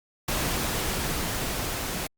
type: noise with level ramp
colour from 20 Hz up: pink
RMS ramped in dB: -27 to -31 dBFS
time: 0.28-2.07 s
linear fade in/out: 5 ms
effects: Opus 48 kbps